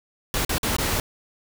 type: noise with dropouts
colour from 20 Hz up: pink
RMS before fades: -24 dBFS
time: 0.34-1 s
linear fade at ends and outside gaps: 1 ms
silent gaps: 0.449-0.493 / 0.582-0.631 / 0.766-0.784 s
effects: none